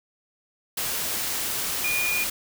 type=tone in noise; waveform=sine; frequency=2436 Hz; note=D#7; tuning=37 cents flat; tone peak=-24 dBFS; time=1.84-2.24 s; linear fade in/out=5 ms; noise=white; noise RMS=-28 dBFS; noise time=0.77-2.3 s; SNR=+1 dB; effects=none